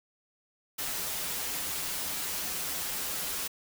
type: noise with comb filter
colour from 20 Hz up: white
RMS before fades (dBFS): -34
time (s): 0.78-3.48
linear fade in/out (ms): 10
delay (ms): 8.8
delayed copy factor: -0.75
effects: none